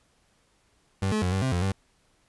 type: tone with pitch steps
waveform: 30% pulse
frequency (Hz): 96.7 / 214.7 / 90.7 / 95.8 / 131.2 / 88.1 / 96.6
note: G2 / A3 / F#2 / G2 / C3 / F2 / G2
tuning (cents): -23 / -42 / -34 / -39 / +5 / +16 / -25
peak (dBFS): -21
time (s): 1.02-1.72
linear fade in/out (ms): 5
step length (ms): 100
effects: pink hiss -66 dBFS RMS until 2.28 s + resampled to 24000 Hz

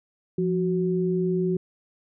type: tone pair together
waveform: sine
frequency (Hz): 174.1 / 370.6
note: F3 / F#4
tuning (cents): -5 / +3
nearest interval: octave + minor second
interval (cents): 1308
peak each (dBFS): -24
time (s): 0.38-1.57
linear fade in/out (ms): 5
effects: none

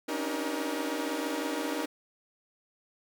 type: tone cluster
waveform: sawtooth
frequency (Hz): 272.3 / 287.5 / 313.6 / 386.7 / 474.9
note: C#4 / D4 / D#4 / G4 / A#4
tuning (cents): -31 / -37 / +14 / -24 / +32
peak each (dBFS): -36 / -32 / -31 / -38 / -33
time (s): 0.08-1.86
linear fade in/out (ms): 10
effects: none

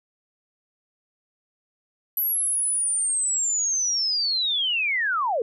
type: linear sweep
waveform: sine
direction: down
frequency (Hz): 11840 to 419.3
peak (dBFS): -21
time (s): 2.17-5.42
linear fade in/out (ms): 2
effects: none

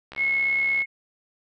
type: click train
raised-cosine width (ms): 0.3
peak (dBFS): -23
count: 49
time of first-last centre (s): 0.12-0.82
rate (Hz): 68.6
type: tone with vibrato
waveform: sine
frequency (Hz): 2179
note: C#7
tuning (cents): -30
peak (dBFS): -20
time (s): 0.16-0.86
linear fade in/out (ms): 50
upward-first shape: sine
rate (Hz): 17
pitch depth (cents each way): 8
effects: none

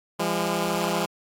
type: tone pair together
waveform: 10% pulse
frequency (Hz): 170.62 / 202.9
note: F3 / G#3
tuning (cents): -40 / -40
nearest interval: minor third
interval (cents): 300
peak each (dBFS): -18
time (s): 0.19-1.06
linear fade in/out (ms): 10
effects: AAC 48 kbps

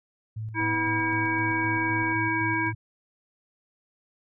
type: tone with tremolo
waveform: sine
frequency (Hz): 109.5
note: A2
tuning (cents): -8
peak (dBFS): -30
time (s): 0.36-2.75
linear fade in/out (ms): 10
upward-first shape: square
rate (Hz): 3.9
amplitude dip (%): 45
type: harmonic tone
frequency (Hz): 323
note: E4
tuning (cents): -35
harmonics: 1 / 3 / 5 / 7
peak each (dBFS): -29 / -29 / -29 / -29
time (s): 0.54-2.73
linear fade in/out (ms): 50
type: click train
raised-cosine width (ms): 1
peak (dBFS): -31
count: 381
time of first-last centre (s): 0.6-2.126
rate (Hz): 249
effects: none

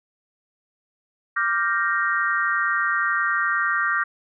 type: chord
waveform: sine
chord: G minor seventh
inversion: second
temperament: equal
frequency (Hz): 1174.7 / 1396.9 / 1568 / 1864.7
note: D6 / F6 / G6 / Bb6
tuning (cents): 0 / 0 / 0 / 0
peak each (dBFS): -25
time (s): 1.36-4.04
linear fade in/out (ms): 10
effects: none

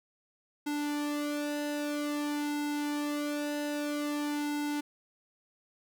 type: tone with flanger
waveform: sawtooth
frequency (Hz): 293.7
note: D4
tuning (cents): 0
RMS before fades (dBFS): -33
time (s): 0.66-4.81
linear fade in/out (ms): 10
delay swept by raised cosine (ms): 1.7 to 2.52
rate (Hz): 0.51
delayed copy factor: -0.75
effects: none

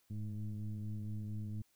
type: tone with frequency modulation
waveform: sine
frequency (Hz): 103.83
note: G#2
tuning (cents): 0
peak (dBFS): -37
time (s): 0.1-1.62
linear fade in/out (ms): 5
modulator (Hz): 106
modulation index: 0.92
effects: tanh soft clip ceiling -33 dBFS + white hiss -74 dBFS RMS until 1.75 s

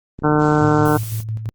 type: click train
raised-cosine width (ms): 3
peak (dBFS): -18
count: 23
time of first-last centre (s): 0.19-0.911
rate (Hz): 30.5
type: harmonic tone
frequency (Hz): 150.8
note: D3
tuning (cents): +46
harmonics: 1 / 2 / 3 / 4 / 5 / 6 / 7 / 8 / 9 / 10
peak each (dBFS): -18 / -17 / -19 / -26 / -23 / -24 / -27 / -29 / -24 / -27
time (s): 0.23-0.98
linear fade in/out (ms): 20
type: noise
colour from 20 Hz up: blue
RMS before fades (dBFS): -33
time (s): 0.38-1.24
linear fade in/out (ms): 50
type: tone with tremolo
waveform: sine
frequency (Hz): 110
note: A2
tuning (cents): 0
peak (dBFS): -20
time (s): 0.61-1.49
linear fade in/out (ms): 0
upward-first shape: square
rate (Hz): 5.9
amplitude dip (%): 50
effects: Opus 24 kbps

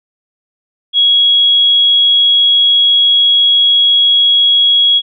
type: tone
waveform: sine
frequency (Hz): 3322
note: G#7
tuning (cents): 0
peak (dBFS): -6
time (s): 0.93-5.02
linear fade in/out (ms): 50
effects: none

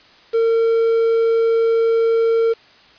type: tone with quantisation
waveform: triangle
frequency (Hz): 456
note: A#4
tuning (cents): -38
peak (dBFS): -11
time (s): 0.33-2.54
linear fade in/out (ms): 20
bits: 6
effects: white hiss -48 dBFS RMS until 2.98 s + resampled to 11025 Hz

